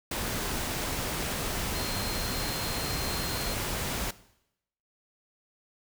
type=tone in noise; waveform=sine; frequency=4191 Hz; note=C8; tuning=2 cents sharp; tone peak=-38 dBFS; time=1.75-3.54 s; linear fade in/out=5 ms; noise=pink; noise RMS=-32 dBFS; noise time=0.11-4.11 s; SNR=-9 dB; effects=noise-tail reverb RT60 0.8 s tail -18 dB re dry